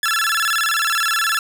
sawtooth tone with vibrato, 1517 Hz, F#6, 43 cents sharp, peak -13 dBFS, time 0.03-1.39 s, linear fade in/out 2 ms, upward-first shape square, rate 19 Hz, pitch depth 210 cents each way, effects none

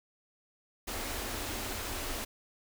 pink band-stop noise, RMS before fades -37 dBFS, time 0.87-2.25 s, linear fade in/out 10 ms, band 110 to 210 Hz, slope 96 dB/octave, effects none

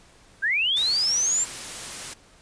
sine linear sweep, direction up, 1524 to 7459 Hz, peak -20 dBFS, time 0.42-1.45 s, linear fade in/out 20 ms
white noise, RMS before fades -35 dBFS, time 0.76-2.14 s, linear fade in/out 10 ms
effects pink hiss -54 dBFS RMS until 2.41 s + resampled to 22050 Hz

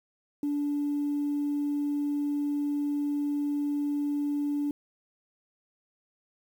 sine tone, 290 Hz, D4, 22 cents flat, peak -25 dBFS, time 0.43-4.71 s, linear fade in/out 2 ms, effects tanh soft clip ceiling -22 dBFS + 9-bit

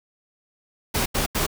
pink noise bursts, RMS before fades -23 dBFS, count 3, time 0.94-1.466 s, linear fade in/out 10 ms, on 120 ms, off 83 ms, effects none

